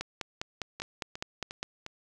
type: two click trains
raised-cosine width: 0.2 ms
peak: -16 / -22 dBFS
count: 9 / 4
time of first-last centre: 0.01-1.629 / 0.8-1.864 s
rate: 4.94 / 2.82 Hz
effects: none